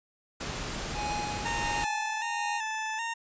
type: noise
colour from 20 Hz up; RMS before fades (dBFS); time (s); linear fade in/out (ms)
pink; -35; 0.4-1.85; 10
type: tone with tremolo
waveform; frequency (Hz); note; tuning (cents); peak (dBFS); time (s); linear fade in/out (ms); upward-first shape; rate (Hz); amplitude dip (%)
square; 833; G#5; +5; -32; 0.94-2.61; 50; sine; 1.4; 55
type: tone with vibrato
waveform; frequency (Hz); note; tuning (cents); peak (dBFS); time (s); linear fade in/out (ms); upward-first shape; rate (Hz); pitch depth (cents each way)
20% pulse; 897; A5; +33; -26; 1.45-3.14; 10; square; 1.3; 45
effects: resampled to 16000 Hz